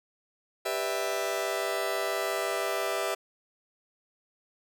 sawtooth chord, E minor seventh, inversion first, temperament just, 395.6 / 494.4 / 593.3 / 659.3 Hz, G4 / B4 / D5 / E5, +16 / +2 / +18 / 0 cents, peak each -30 / -32 / -32 / -28 dBFS, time 0.65-3.15 s, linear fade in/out 10 ms, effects none

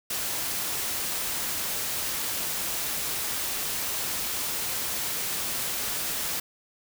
white noise, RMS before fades -30 dBFS, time 0.1-6.4 s, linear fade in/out 5 ms, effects none

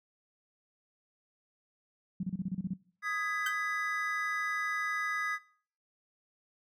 sine tone bursts, 185 Hz, F#3, in tune, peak -30 dBFS, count 9, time 2.2-2.737 s, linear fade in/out 5 ms, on 33 ms, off 30 ms
triangle chord, G# minor, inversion second, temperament just, 1245.9 / 1661.2 / 1993.5 Hz, D#6 / G#6 / B6, +2 / 0 / +16 cents, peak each -34 dBFS, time 3.02-5.39 s, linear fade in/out 50 ms
30% pulse tone with exponential decay, 1551 Hz, G6, 19 cents flat, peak -26 dBFS, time 3.46-3.55 s, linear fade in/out 5 ms, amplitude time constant 19 ms
effects noise-tail reverb RT60 0.5 s tail -21 dB re dry

